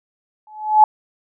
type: tone with exponential growth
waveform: sine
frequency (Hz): 856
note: A5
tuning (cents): -48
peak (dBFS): -3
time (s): 0.47-0.84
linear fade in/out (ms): 2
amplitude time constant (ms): 79
effects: none